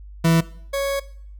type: tone pair in turn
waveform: 40% pulse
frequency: 164.81 / 554.4 Hz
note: E3 / C#5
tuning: 0 / 0 cents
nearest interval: octave + major sixth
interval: 2100 cents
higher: second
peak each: -13 / -20 dBFS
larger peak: first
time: 0.24-0.41 / 0.73-1 s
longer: second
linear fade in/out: 10 ms
effects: noise-tail reverb RT60 0.6 s tail -19 dB re dry + added 50 Hz sine -37 dBFS peak until 1.39 s